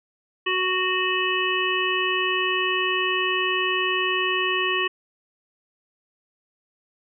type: harmonic tone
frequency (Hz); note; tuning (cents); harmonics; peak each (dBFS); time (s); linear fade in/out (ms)
370; F#4; 0; 1 / 3 / 5 / 7 / 8; -27 / -27 / -27 / -27 / -27; 0.46-4.88; 10
effects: none